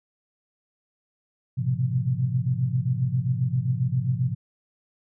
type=tone cluster; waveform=sine; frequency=105.9 / 123.7 / 131.2 / 172.4 Hz; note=G#2 / B2 / C3 / F3; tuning=+34 / +3 / +5 / -22 cents; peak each=-32 / -25 / -25 / -32 dBFS; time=1.57-4.35 s; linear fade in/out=20 ms; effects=none